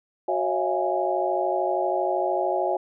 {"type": "tone cluster", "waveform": "sine", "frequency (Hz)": [368.3, 548, 640, 693, 829], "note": ["F#4", "C#5", "D#5", "F5", "G#5"], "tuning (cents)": [-8, -20, 49, -14, -3], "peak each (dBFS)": -28, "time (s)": [0.28, 2.77], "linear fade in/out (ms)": 5, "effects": []}